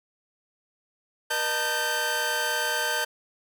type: tone cluster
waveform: sawtooth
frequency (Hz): 481.1 / 610 / 893 / 1554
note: B4 / D#5 / A5 / G6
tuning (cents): -45 / -34 / +25 / -16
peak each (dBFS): -31 / -30 / -28 / -23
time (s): 1.3-3.05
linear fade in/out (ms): 10
effects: none